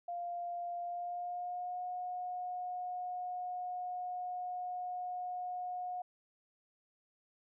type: tone with pitch glide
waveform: sine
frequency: 698.5 to 723.6 Hz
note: F5 to F#5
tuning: 0 to -39 cents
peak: -37 dBFS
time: 0.08-6.02 s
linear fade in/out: 5 ms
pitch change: +61 cents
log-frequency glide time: 0.8-1.84 s
effects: none